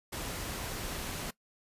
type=noise; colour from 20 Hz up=pink; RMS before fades=-38 dBFS; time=0.12-1.31 s; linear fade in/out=10 ms; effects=noise-tail reverb RT60 0.1 s tail -20 dB re dry + resampled to 32000 Hz